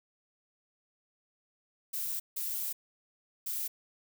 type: noise bursts at uneven times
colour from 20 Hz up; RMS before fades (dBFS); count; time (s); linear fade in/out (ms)
violet; -35; 3; 1.93-2.2 / 2.36-2.73 / 3.46-3.68; 10
effects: none